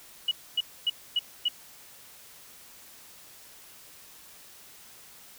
sine tone bursts, 2920 Hz, F#7, 24 cents flat, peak -22 dBFS, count 5, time 0.28-1.485 s, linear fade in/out 5 ms, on 33 ms, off 260 ms, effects white hiss -51 dBFS RMS until 5.38 s

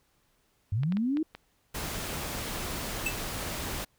sine linear sweep, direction up, 91.7 to 325.4 Hz, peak -25 dBFS, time 0.72-1.23 s, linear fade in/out 5 ms
clicks, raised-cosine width 0.3 ms, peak -25 dBFS, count 11, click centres 0.834 / 0.923 / 0.97 / 1.171 / 1.35 / 2.042 / 2.226 / 2.56 / 2.61 / 2.719 / 2.997 s
pink noise, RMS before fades -35 dBFS, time 1.74-3.85 s, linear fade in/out 10 ms
square tone with exponential decay, 2637 Hz, E7, in tune, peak -25 dBFS, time 3.06-3.18 s, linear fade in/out 5 ms, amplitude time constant 24 ms
effects pink hiss -70 dBFS RMS until 3.98 s

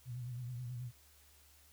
sine tone with vibrato, 123.1 Hz, B2, 5 cents flat, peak -40 dBFS, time 0.05-0.92 s, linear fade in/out 50 ms, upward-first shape triangle, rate 9.3 Hz, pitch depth 81 cents each way, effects added 73 Hz sine -66 dBFS peak until 1.72 s + white hiss -65 dBFS RMS until 1.72 s

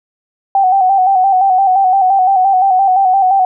sine tone with vibrato, 762 Hz, G5, 49 cents flat, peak -7 dBFS, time 0.55-3.45 s, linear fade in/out 2 ms, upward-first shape square, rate 5.8 Hz, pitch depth 49 cents each way, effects none

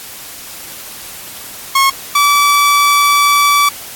sawtooth tone pair in turn, 1088 / 1152.7 Hz, C#6 / D6, -33 / -33 cents, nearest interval minor second, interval 100 cents, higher second, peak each -4 dBFS, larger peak neither, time 1.75-1.9 / 2.15-3.69 s, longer second, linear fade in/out 5 ms, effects white hiss -30 dBFS RMS until 3.95 s + AAC 64 kbps

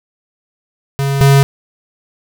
square tone pair in turn, 138.4 / 138.4 Hz, C#3 / C#3, -2 / -2 cents, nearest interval unison, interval 0 cents, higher neither, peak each -14 / -6 dBFS, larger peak second, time 0.99-1.21 / 1.21-1.43 s, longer neither, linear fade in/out 0 ms, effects none

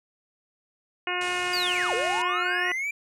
harmonic tone, 358.9 Hz, F4, 47 cents sharp, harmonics 1 / 2 / 3 / 4 / 5 / 6 / 7 / 8, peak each -34 / -34 / -34 / -34 / -34 / -34 / -34 / -34 dBFS, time 1.07-2.72 s, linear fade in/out 2 ms
white low-pass noise, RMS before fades -40 dBFS, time 1.21-2.22 s, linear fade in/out 2 ms, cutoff 9300 Hz, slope 48 dB/octave
triangle linear two-way sweep, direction down then up, 4897 to 417.7 to 2373 Hz, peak -25 dBFS, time 1.53-2.91 s, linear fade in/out 5 ms, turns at 1.94 s
effects none

